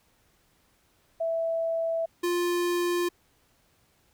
sine / square tone pair in turn, 659 / 350.2 Hz, E5 / F4, -1 / +5 cents, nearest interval major seventh, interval 1094 cents, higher first, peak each -25 dBFS, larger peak neither, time 1.2-2.06 / 2.23-3.09 s, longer neither, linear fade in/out 10 ms, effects pink hiss -66 dBFS RMS until 4.13 s

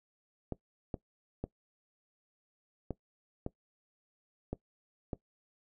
clicks, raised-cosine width 2 ms, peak -22 dBFS, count 7, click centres 0.523 / 0.942 / 1.44 / 2.907 / 3.464 / 4.53 / 5.132 s, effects noise-tail reverb RT60 0.1 s tail -19 dB re dry

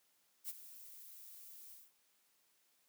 violet noise with ADSR envelope, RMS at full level -41 dBFS, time 0.44-1.92 s, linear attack 51 ms, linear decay 31 ms, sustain -14 dB, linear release 200 ms, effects white hiss -75 dBFS RMS until 2.88 s + high-pass 150 Hz 12 dB/octave

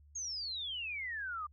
sine exponential sweep, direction down, 6645 to 1174.7 Hz, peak -37 dBFS, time 0.15-1.47 s, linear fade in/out 10 ms, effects added 73 Hz sine -58 dBFS peak until 1.52 s

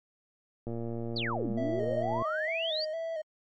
click train, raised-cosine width 2 ms, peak -24 dBFS, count 181, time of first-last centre 0.67-2.222 s, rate 116 Hz
sine exponential two-way sweep, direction down then up, 4852 to 196 to 4852 Hz, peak -31 dBFS, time 1.16-2.85 s, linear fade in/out 5 ms, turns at 1.5 s
triangle tone with vibrato, 639 Hz, D#5, 46 cents sharp, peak -30 dBFS, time 1.57-3.22 s, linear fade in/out 10 ms, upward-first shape square, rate 2.2 Hz, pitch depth 48 cents each way
effects MP3 32 kbps

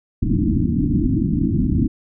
white low-pass noise, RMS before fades -18 dBFS, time 0.22-1.88 s, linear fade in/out 10 ms, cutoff 320 Hz, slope 96 dB/octave, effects none

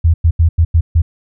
sine tone bursts at uneven times, 82.41 Hz, E2, in tune, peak -6 dBFS, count 6, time 0.04-0.14 / 0.24-0.31 / 0.39-0.49 / 0.58-0.65 / 0.74-0.81 / 0.95-1.02 s, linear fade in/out 10 ms, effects none

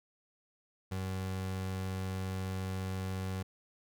30% pulse tone, 94.4 Hz, F#2, 35 cents sharp, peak -32 dBFS, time 0.91-3.43 s, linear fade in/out 10 ms, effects none

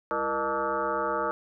sine tone with frequency modulation, 880 Hz, A5, in tune, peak -25 dBFS, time 0.11-1.31 s, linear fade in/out 0 ms, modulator 136 Hz, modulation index 3.8, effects none

